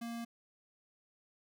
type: tone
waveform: square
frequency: 233.1 Hz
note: A#3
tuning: in tune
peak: -40 dBFS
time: 0.01-0.25 s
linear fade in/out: 10 ms
effects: none

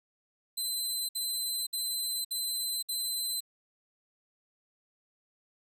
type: tone bursts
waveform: 20% pulse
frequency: 4054 Hz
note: B7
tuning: 45 cents sharp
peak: -25 dBFS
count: 5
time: 0.57-3.406 s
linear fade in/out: 10 ms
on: 520 ms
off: 59 ms
effects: none

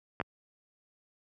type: clicks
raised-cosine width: 0.5 ms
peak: -16 dBFS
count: 2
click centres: 0.201 / 0.213 s
effects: high-pass 80 Hz 12 dB/octave

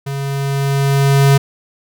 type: tone with level ramp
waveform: square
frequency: 138.59 Hz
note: C#3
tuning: in tune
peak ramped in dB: -21 to -7 dBFS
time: 0.06-1.38 s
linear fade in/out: 10 ms
effects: none

